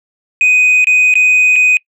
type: tone with dropouts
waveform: sine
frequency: 2499 Hz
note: D#7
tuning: 7 cents sharp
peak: -4 dBFS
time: 0.41-1.77 s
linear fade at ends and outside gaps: 1 ms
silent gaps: 0.844-0.87 / 1.14-1.154 / 1.558-1.562 s
effects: noise-tail reverb RT60 0.1 s tail -26 dB re dry + tanh soft clip ceiling -5 dBFS